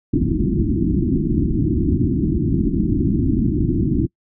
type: low-pass noise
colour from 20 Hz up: white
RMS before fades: -18 dBFS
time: 0.13-4.07 s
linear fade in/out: 10 ms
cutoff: 350 Hz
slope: 96 dB/octave
effects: noise-tail reverb RT60 0.1 s tail -25 dB re dry